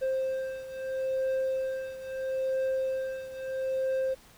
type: beating tone pair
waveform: triangle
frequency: 526 / 526.76 Hz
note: C5 / C5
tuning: +9 / +12 cents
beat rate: 0.76 Hz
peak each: -28 / -32 dBFS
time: 0.01-4.15 s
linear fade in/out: 20 ms
effects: pink hiss -56 dBFS RMS until 4.37 s